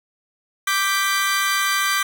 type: chord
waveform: sawtooth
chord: G major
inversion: second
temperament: equal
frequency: 1174.7 / 1568 / 1975.5 Hz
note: D6 / G6 / B6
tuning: 0 / 0 / 0 cents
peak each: -18 / -19 / -21 dBFS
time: 0.67-2.03 s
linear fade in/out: 5 ms
effects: none